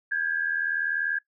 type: tone pair together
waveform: sine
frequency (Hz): 1601.7 / 1682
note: G6 / G#6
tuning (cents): +37 / +22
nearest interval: minor second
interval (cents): 85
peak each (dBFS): -27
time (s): 0.11-1.19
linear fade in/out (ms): 10
effects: noise-tail reverb RT60 0.1 s tail -20 dB re dry